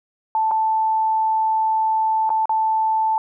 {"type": "tone with dropouts", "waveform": "sine", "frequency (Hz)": 880, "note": "A5", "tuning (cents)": 0, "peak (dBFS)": -16, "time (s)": [0.35, 3.18], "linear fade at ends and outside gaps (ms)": 1, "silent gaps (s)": [[0.511, 0.515], [2.293, 2.302], [2.456, 2.494]], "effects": []}